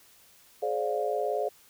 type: chord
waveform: sine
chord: D half-diminished seventh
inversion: second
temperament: just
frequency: 422.9 / 528.6 / 587.3 / 704.8 Hz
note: Ab4 / C5 / D5 / F5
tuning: +31 / +18 / 0 / +16 cents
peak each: -31 / -33 / -32 / -32 dBFS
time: 0.62-1.49 s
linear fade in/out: 10 ms
effects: white hiss -58 dBFS RMS until 1.69 s